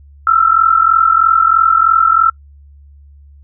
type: tone pair together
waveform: sine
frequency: 1311.9 / 1355 Hz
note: E6 / E6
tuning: -9 / +47 cents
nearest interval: minor second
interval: 56 cents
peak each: -10 dBFS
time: 0.27-2.3 s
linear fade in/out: 2 ms
effects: noise-tail reverb RT60 0.1 s tail -26 dB re dry + added 71 Hz sine -38 dBFS peak until 3.43 s